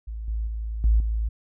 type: tone with level steps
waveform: sine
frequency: 54.9 Hz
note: A1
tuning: 3 cents flat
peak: -30 / -24 / -27 / -15 / -22 dBFS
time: 0.07-1.29 s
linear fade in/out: 10 ms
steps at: 0.28 / 0.47 / 0.84 / 1 s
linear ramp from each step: 2 ms
effects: none